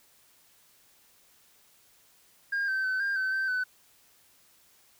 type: tone with pitch steps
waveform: sine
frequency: 1615 / 1548 / 1523 / 1600 / 1531 / 1553 / 1505 Hz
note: G#6 / G6 / F#6 / G6 / G6 / G6 / F#6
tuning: -49 / -22 / +50 / +35 / -41 / -17 / +29 cents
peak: -24 dBFS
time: 2.52-3.64 s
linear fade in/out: 10 ms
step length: 160 ms
effects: tanh soft clip ceiling -25 dBFS + white hiss -62 dBFS RMS until 4.99 s